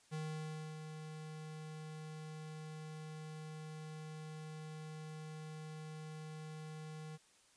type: tone with ADSR envelope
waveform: square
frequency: 155.56 Hz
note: D#3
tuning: in tune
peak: -40 dBFS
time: 0.11-7.18 s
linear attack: 26 ms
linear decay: 630 ms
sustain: -7 dB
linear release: 30 ms
effects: white hiss -68 dBFS RMS until 7.56 s + resampled to 22050 Hz